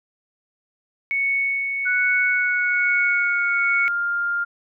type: tone with tremolo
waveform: sine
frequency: 2217 Hz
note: C#7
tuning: in tune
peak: -18 dBFS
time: 1.11-3.88 s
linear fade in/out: 0 ms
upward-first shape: sine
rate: 1.2 Hz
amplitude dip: 40%
type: tone with pitch glide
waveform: sine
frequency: 1480 to 1401.8 Hz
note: F#6 to F6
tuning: 0 to +6 cents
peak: -20 dBFS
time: 1.85-4.45 s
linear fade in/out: 20 ms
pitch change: -94 cents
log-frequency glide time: 2.29-3.61 s
effects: none